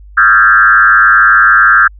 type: tone with frequency modulation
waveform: sine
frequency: 1480 Hz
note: F#6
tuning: in tune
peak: -3 dBFS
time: 0.17-1.88 s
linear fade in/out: 10 ms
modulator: 109 Hz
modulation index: 1.9
effects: added 50 Hz sine -32 dBFS peak until 1.99 s